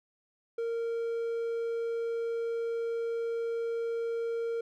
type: tone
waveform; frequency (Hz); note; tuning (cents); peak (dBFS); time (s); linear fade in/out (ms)
triangle; 462.3; A#4; -14; -28; 0.58-4.61; 5
effects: none